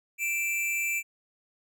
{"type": "tone pair together", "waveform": "square", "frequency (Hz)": [2349, 2638], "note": ["D7", "E7"], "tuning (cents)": [0, 1], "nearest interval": "major second", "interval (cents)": 201, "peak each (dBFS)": [-28, -36], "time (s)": [0.18, 1.03], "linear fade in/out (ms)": 50, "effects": []}